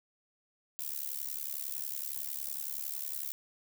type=noise with amplitude modulation; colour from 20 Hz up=violet; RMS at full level=-34 dBFS; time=0.79-3.32 s; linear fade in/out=0 ms; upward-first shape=sine; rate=70.9 Hz; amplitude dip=100%; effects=none